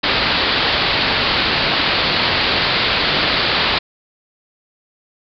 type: low-pass noise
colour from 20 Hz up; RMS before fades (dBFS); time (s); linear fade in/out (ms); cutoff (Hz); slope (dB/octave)
white; -17; 0.03-3.79; 10; 4700; 96
effects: none